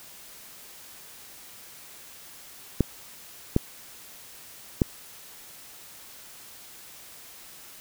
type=clicks; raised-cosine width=3 ms; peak=-6 dBFS; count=3; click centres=2.807 / 3.564 / 4.818 s; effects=white hiss -47 dBFS RMS until 7.8 s